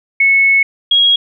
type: tone pair in turn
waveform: sine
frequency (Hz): 2200 / 3296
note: C#7 / G#7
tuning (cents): -14 / -14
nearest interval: perfect fifth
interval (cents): 700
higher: second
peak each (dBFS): -7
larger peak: neither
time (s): 0.2-0.63 / 0.91-1.16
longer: first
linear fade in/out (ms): 5
effects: none